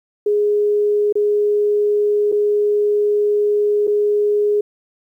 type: tone with dropouts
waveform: sine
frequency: 415.3 Hz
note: G#4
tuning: in tune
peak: -13 dBFS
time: 0.26-4.61 s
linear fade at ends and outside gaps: 5 ms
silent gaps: 1.126-1.154 / 2.318-2.323 / 3.871-3.876 s
effects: 9-bit